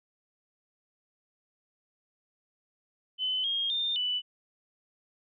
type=tone with pitch steps; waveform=sine; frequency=3031 / 3245 / 3618 / 2977 Hz; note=F#7 / G#7 / A7 / F#7; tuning=+41 / -41 / +48 / +10 cents; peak=-27 dBFS; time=3.18-4.22 s; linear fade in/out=50 ms; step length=260 ms; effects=none